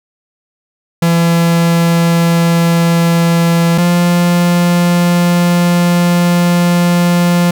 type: tone pair in turn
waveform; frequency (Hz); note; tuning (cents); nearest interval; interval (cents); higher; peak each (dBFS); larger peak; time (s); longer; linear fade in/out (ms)
45% pulse; 168.6 / 174.34; E3 / F3; +39 / -3; minor second; 58; second; -8; neither; 1.02-3.78 / 3.78-7.51; second; 5
effects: none